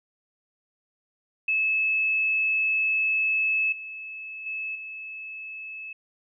sine tone with level steps, 2600 Hz, E7, 24 cents flat, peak -21 / -35 / -29 / -35 dBFS, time 1.48-5.93 s, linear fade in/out 5 ms, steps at 3.72 / 4.46 / 4.75 s, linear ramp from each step 5 ms, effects none

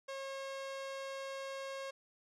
sawtooth tone, 542 Hz, C#5, 39 cents flat, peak -37 dBFS, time 0.08-1.91 s, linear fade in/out 10 ms, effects low-pass 7000 Hz 12 dB/octave

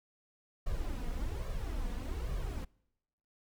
brown noise with flanger, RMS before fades -36 dBFS, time 0.66-2.65 s, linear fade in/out 10 ms, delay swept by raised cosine 1.7 to 4.2 ms, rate 1.2 Hz, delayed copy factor +0.7, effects noise-tail reverb RT60 0.9 s tail -26 dB re dry

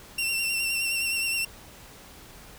sawtooth tone with vibrato, 2722 Hz, F7, 45 cents flat, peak -22 dBFS, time 0.18-1.45 s, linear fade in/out 5 ms, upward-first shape sine, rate 9.6 Hz, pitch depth 32 cents each way, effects pink hiss -48 dBFS RMS until 2.58 s

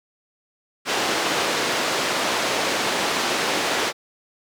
pink band-pass noise, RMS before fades -23 dBFS, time 0.85-3.93 s, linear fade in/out 50 ms, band 360 to 5800 Hz, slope 12 dB/octave, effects none

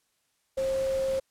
sine tone in noise, 533 Hz, C5, 32 cents sharp, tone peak -25 dBFS, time 0.57-1.2 s, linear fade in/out 10 ms, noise pink, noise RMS -42 dBFS, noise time 0.57-1.2 s, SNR +14 dB, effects white hiss -73 dBFS RMS until 1.3 s + low-pass 11000 Hz 12 dB/octave

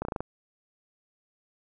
slowing click train, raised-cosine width 1 ms, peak -17 dBFS, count 6, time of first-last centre 0.02-0.206 s, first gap 31 ms, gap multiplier 1.09, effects none

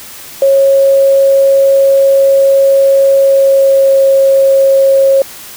sine tone with pitch glide, 547 to 543.2 Hz, C#5 to C#5, -23 to -35 cents, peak -4 dBFS, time 0.42-5.22 s, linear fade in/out 2 ms, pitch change -12 cents, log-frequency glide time 3.18-3.96 s, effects white hiss -30 dBFS RMS until 5.56 s

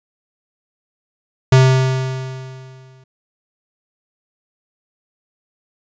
square tone with exponential decay, 130.81 Hz, C3, in tune, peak -6 dBFS, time 1.52-3.04 s, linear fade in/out 5 ms, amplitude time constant 330 ms, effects resampled to 16000 Hz

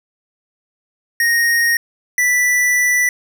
square tone pair in turn, 1864.7 / 1973.4 Hz, A#6 / B6, 0 / -2 cents, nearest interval minor second, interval 98 cents, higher second, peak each -13 dBFS, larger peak neither, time 1.2-1.77 / 2.18-3.09 s, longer second, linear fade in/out 2 ms, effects none

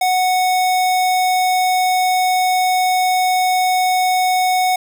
square tone, 738 Hz, F#5, 5 cents flat, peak -14 dBFS, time 0.01-4.76 s, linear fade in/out 5 ms, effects none

